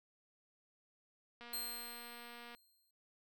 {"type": "click train", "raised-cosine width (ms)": 0.3, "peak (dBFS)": -37, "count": 272, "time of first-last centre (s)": [1.41, 2.549], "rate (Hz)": 238}
{"type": "tone with exponential decay", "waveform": "10% pulse", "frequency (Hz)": 4186, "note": "C8", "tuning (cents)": 0, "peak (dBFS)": -31, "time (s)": [1.53, 2.91], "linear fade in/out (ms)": 5, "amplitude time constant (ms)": 300}
{"effects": []}